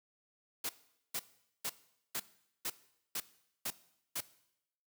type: noise bursts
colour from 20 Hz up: white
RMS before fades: -37 dBFS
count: 8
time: 0.64-4.206 s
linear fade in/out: 5 ms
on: 52 ms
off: 450 ms
effects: noise-tail reverb RT60 0.8 s tail -18 dB re dry + high-pass 100 Hz 12 dB/octave